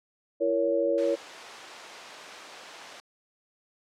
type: chord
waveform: sine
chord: A# diminished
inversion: second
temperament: just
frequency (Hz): 335.6 / 466.2 / 559.4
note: E4 / A#4 / C#5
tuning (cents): +31 / 0 / +16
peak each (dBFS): -29 / -28 / -25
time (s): 0.4-1.16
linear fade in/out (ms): 20
type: high-pass noise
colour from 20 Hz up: pink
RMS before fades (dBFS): -45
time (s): 0.98-3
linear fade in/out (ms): 0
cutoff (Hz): 570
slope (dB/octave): 12
effects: low-pass 6000 Hz 12 dB/octave